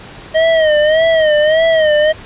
square tone with vibrato, 627 Hz, D#5, 13 cents sharp, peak -9 dBFS, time 0.34-2.13 s, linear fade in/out 20 ms, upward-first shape sine, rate 1.7 Hz, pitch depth 84 cents each way, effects pink hiss -34 dBFS RMS until 2.25 s + resampled to 8000 Hz

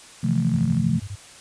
sine chord, F major seventh, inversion second, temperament equal with one note detuned, 130.81 / 161.98 / 174.61 / 220 Hz, C3 / E3 / F3 / A3, 0 / -30 / 0 / 0 cents, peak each -24 dBFS, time 0.23-1 s, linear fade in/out 10 ms
click train, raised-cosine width 0.5 ms, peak -30 dBFS, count 24, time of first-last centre 0.24-0.77 s, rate 43.4 Hz
sine tone bursts, 99.4 Hz, G2, 25 cents sharp, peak -29 dBFS, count 8, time 0.53-1.157 s, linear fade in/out 10 ms, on 60 ms, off 21 ms
effects white hiss -45 dBFS RMS until 1.4 s + resampled to 22050 Hz

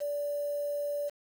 sine tone with quantisation, 580 Hz, D5, 22 cents flat, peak -30 dBFS, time 0-1.1 s, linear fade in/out 20 ms, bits 8, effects none

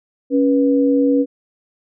sine tone pair together, 277.2 / 487.2 Hz, C#4 / B4, 0 / -24 cents, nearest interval minor seventh, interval 976 cents, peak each -13 / -17 dBFS, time 0.3-1.26 s, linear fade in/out 50 ms, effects none

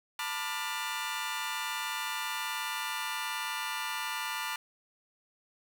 20% pulse chord, B half-diminished seventh, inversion third, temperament just, 889 / 987.8 / 1185.3 / 1422.4 Hz, A5 / B5 / D6 / F6, +18 / 0 / +16 / +31 cents, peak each -34 dBFS, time 0.19-4.56 s, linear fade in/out 2 ms, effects none

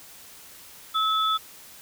sine tone pair together, 1296 / 3460 Hz, E6 / A7, -30 / -30 cents, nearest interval octave + perfect fourth, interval 1700 cents, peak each -22 / -26 dBFS, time 0.94-1.38 s, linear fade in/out 20 ms, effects white hiss -47 dBFS RMS until 1.81 s

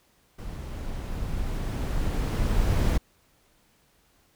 brown noise with level ramp, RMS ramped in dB -36 to -21 dBFS, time 0.38-2.98 s, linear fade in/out 10 ms, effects pink hiss -64 dBFS RMS until 4.35 s

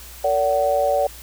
sine tone cluster, 455.3 / 574 / 750 Hz, A#4 / D5 / F#5, -41 / -40 / +23 cents, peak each -26 / -18 / -21 dBFS, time 0.24-1.07 s, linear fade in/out 5 ms, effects added 60 Hz sine -41 dBFS peak until 1.22 s + white hiss -41 dBFS RMS until 1.22 s

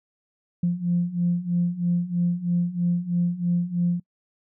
sine beating tone pair, 172.7 / 175.8 Hz, F3 / F3, -19 / +12 cents, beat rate 3.1 Hz, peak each -25 / -22 dBFS, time 0.63-4 s, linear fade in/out 5 ms, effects noise-tail reverb RT60 0.1 s tail -26 dB re dry + tanh soft clip ceiling -13 dBFS

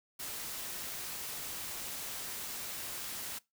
white noise, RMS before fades -41 dBFS, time 0.19-3.39 s, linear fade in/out 10 ms, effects noise-tail reverb RT60 0.2 s tail -21 dB re dry

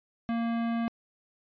sine tone with hard clipping, 231.6 Hz, A#3, 11 cents flat, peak -29 dBFS, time 0.29-0.88 s, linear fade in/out 0 ms, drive 17 dB, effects resampled to 11025 Hz

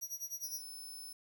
sawtooth tone with tremolo, 5780 Hz, F#8, 41 cents flat, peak -35 dBFS, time 0.01-0.62 s, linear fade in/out 20 ms, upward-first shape sine, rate 9.8 Hz, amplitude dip 90%
15% pulse tone, 5260 Hz, E8, 5 cents flat, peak -40 dBFS, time 0.43-1.13 s, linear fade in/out 5 ms
effects 11-bit

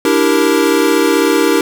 square chord, E half-diminished seventh, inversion third, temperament equal, 293.7 / 329.6 / 392 / 466.2 Hz, D4 / E4 / G4 / Bb4, 0 / 0 / 0 / 0 cents, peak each -16 dBFS, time 0.05-1.61 s, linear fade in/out 2 ms, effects none

